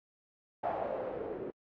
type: noise with low-pass filter sweep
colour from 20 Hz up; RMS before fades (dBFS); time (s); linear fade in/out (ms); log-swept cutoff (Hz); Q
blue; -37; 0.63-1.51; 10; 740 to 370; 4.1
effects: low-pass 2000 Hz 12 dB/octave + AAC 32 kbps